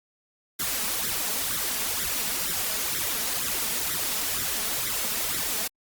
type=noise with flanger; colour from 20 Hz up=white; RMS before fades=-28 dBFS; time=0.59-5.68 s; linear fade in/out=10 ms; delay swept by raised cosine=0.53 to 4.73 ms; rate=2.1 Hz; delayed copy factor=+0.75; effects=Opus 48 kbps